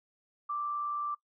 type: tone with amplitude modulation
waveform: sine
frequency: 1174.7 Hz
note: D6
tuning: in tune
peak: -30 dBFS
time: 0.49-1.15 s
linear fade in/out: 10 ms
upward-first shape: sine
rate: 119 Hz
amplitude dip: 30%
effects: noise-tail reverb RT60 0.1 s tail -20 dB re dry